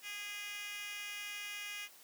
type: tone with high-pass filter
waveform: 10% pulse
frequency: 411.3 Hz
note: G#4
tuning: 17 cents flat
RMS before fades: -44 dBFS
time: 0.02-1.89 s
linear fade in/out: 50 ms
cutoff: 2500 Hz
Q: 2
effects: white hiss -59 dBFS RMS until 2.03 s + high-pass 200 Hz 12 dB/octave

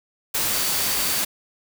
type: tone in noise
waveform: sine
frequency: 4575 Hz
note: D8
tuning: 46 cents flat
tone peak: -32 dBFS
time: 0.52-1.21 s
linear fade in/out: 10 ms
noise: white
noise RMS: -23 dBFS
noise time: 0.34-1.25 s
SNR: -12 dB
effects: none

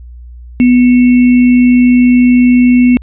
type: tone with sample-and-hold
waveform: sine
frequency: 246.9 Hz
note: B3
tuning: in tune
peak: -3 dBFS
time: 0.6-2.97 s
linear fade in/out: 0 ms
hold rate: 2450 Hz
effects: added 60 Hz sine -28 dBFS peak until 3.02 s + resampled to 8000 Hz

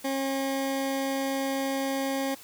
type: tone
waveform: 20% pulse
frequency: 270.8 Hz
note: C#4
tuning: 40 cents flat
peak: -22 dBFS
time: 0.04-2.35 s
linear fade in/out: 10 ms
effects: white hiss -49 dBFS RMS until 2.43 s

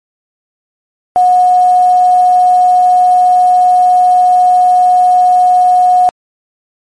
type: tone with quantisation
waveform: sine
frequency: 727 Hz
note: F#5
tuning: 31 cents flat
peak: -4 dBFS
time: 1.16-6.09 s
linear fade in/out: 0 ms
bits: 5
effects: MP3 48 kbps

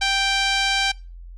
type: tone with low-pass filter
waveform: 5% pulse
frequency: 784 Hz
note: G5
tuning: in tune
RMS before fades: -21 dBFS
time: 0.01-0.92 s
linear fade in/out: 10 ms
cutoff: 4000 Hz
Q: 0.88
effects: noise-tail reverb RT60 0.3 s tail -23 dB re dry + added 43 Hz sine -36 dBFS peak until 1.37 s

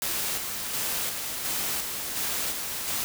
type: noise with tremolo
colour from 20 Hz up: white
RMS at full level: -29 dBFS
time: 0.02-3.04 s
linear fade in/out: 0 ms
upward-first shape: square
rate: 1.4 Hz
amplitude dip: 35%
effects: none

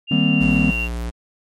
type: tone with pitch glide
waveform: sine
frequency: 2794 to 2759 Hz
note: F7 to F7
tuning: 0 to -22 cents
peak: -21 dBFS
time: 0.07-0.89 s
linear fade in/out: 50 ms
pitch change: -22 cents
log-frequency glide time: 0.21-0.49 s
type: chord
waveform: triangle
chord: C minor seventh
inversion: first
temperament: just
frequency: 156.98 / 196.22 / 235.5 / 261.6 Hz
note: Eb3 / G3 / Bb3 / C4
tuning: +16 / +2 / +18 / 0 cents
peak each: -18 dBFS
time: 0.11-0.71 s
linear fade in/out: 5 ms
type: tone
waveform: square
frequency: 58.6 Hz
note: A#1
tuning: 10 cents sharp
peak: -24 dBFS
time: 0.4-1.11 s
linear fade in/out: 20 ms
effects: MP3 64 kbps

